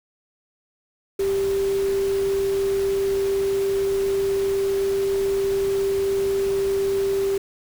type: tone in noise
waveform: sine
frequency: 392 Hz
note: G4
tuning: in tune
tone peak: -19 dBFS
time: 1.19-7.38 s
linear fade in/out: 5 ms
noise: pink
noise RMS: -36 dBFS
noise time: 1.19-7.38 s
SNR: +14 dB
effects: none